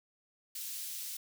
white high-pass noise, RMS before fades -41 dBFS, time 0.55-1.17 s, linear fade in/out 5 ms, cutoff 3500 Hz, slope 12 dB/octave, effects none

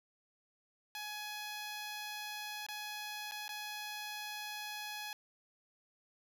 10% pulse tone with dropouts, 840 Hz, G#5, 19 cents sharp, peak -33 dBFS, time 0.95-5.13 s, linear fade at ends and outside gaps 1 ms, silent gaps 2.665-2.686 / 3.312-3.319 / 3.481-3.491 s, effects none

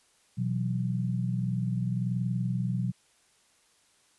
sine chord, B suspended fourth, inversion none, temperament just, 123.47 / 164.63 / 185.21 Hz, B2 / E3 / F#3, 0 / -2 / +2 cents, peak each -29 / -35 / -31 dBFS, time 0.37-2.92 s, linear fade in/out 20 ms, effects white hiss -65 dBFS RMS until 4.18 s + resampled to 24000 Hz

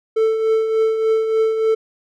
triangle tone with tremolo, 442.8 Hz, A4, 11 cents sharp, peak -10 dBFS, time 0.16-1.75 s, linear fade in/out 10 ms, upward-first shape triangle, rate 3.4 Hz, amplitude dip 55%, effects none

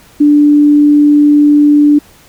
sine tone, 293.7 Hz, D4, in tune, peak -3 dBFS, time 0.2-1.99 s, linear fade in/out 10 ms, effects pink hiss -42 dBFS RMS until 2.28 s

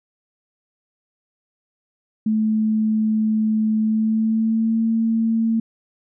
sine tone with pitch glide, 217.4 to 225.6 Hz, A3 to A3, -21 to +44 cents, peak -16 dBFS, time 2.26-5.6 s, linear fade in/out 5 ms, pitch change +65 cents, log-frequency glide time 3.79-4.81 s, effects none

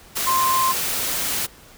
sine tone in noise, 1046.5 Hz, C6, in tune, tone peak -17 dBFS, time 0.26-0.73 s, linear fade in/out 20 ms, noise white, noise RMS -24 dBFS, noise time 0.15-1.47 s, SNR +4 dB, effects pink hiss -47 dBFS RMS until 1.77 s

